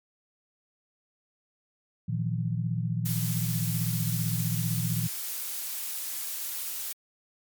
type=chord; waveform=sine; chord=Bb suspended fourth; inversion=none; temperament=equal with one note detuned; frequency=116.54 / 159.11 / 174.61 Hz; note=Bb2 / Eb3 / F3; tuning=0 / +39 / 0 cents; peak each=-29 / -31 / -33 dBFS; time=2.08-5.08 s; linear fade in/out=10 ms
type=noise; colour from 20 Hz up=blue; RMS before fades=-34 dBFS; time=3.05-6.93 s; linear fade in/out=10 ms
effects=MP3 96 kbps